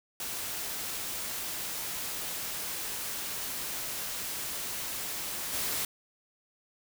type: noise with level steps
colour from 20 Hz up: white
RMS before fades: -36 / -32 dBFS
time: 0.2-5.85 s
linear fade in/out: 2 ms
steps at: 5.52 s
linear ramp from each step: 20 ms
effects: none